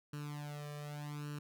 sawtooth tone with flanger, 147.2 Hz, D3, 4 cents sharp, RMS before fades -44 dBFS, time 0.13-1.39 s, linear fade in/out 5 ms, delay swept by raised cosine 0.7 to 1.7 ms, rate 0.85 Hz, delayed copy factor +0.85, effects none

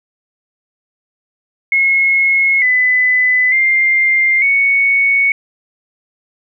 sine tone with pitch steps, 2171 / 2005 / 2103 / 2221 Hz, C#7 / B6 / C7 / C#7, -37 / +26 / +8 / +3 cents, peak -9 dBFS, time 1.72-5.32 s, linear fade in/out 2 ms, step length 900 ms, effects none

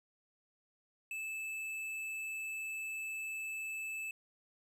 sine tone with tanh clipping, 2623 Hz, E7, 9 cents flat, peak -40 dBFS, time 1.11-4.11 s, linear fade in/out 2 ms, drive 11 dB, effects none

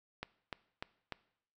click train, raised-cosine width 0.3 ms, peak -23 dBFS, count 4, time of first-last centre 0.23-1.123 s, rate 3.36 Hz, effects noise-tail reverb RT60 0.7 s tail -20 dB re dry

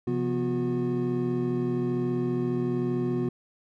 triangle tone cluster, 132.1 / 173.2 / 246.3 / 361.3 Hz, C3 / F3 / B3 / F#4, +17 / -14 / -5 / -41 cents, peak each -29 / -33 / -27 / -27 dBFS, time 0.07-3.29 s, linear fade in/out 5 ms, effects none

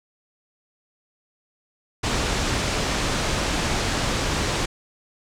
pink low-pass noise, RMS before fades -24 dBFS, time 2.03-4.66 s, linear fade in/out 10 ms, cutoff 7700 Hz, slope 24 dB/octave, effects none

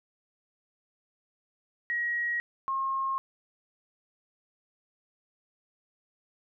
sine tone pair in turn, 1900 / 1074.7 Hz, A#6 / C6, +33 / +46 cents, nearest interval minor seventh, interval 987 cents, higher first, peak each -27 dBFS, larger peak neither, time 1.9-2.4 / 2.68-3.18 s, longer neither, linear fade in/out 0 ms, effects none

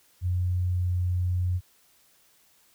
sine tone, 89.9 Hz, F#2, 49 cents flat, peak -23 dBFS, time 0.21-1.61 s, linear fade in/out 50 ms, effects white hiss -62 dBFS RMS until 2.74 s

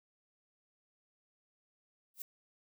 violet noise with exponential growth, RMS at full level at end -37 dBFS, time 2.14-2.22 s, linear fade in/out 2 ms, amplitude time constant 17 ms, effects none

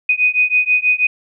sine beating tone pair, 2489 / 2495.2 Hz, D#7 / D#7, 0 / +4 cents, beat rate 6.2 Hz, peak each -15 dBFS, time 0.09-1.07 s, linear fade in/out 5 ms, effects none

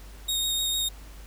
sawtooth tone with vibrato, 3729 Hz, A#7, in tune, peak -22 dBFS, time 0.28-0.89 s, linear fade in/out 10 ms, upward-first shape square, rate 6.6 Hz, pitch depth 13 cents each way, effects added 50 Hz sine -42 dBFS peak until 1.26 s + pink hiss -51 dBFS RMS until 1.26 s

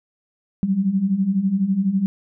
sine beating tone pair, 185 / 197 Hz, F#3 / G3, 0 / +9 cents, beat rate 12 Hz, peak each -23 / -18 dBFS, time 0.63-2.06 s, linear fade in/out 0 ms, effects none

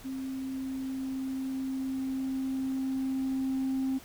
sine tone with level ramp, 264.8 Hz, C4, 21 cents sharp, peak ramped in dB -33 to -25 dBFS, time 0.04-3.99 s, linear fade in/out 20 ms, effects tanh soft clip ceiling -25 dBFS + pink hiss -51 dBFS RMS until 4.04 s

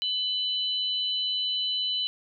sine tone pair together, 2997 / 4001 Hz, F#7 / B7, +22 / +22 cents, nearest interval perfect fourth, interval 500 cents, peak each -27 / -30 dBFS, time 0.02-2.07 s, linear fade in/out 0 ms, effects none

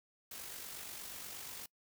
white noise with amplitude modulation, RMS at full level -45 dBFS, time 0.31-1.66 s, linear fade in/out 5 ms, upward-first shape sine, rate 48.4 Hz, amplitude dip 40%, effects noise-tail reverb RT60 0.1 s tail -24 dB re dry

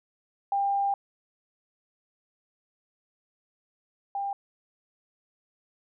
sine tone pair in turn, 797 / 797 Hz, G5 / G5, +28 / +28 cents, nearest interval unison, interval 0 cents, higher neither, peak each -23 / -28 dBFS, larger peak first, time 0.52-0.94 / 4.15-4.33 s, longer first, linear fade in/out 2 ms, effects none

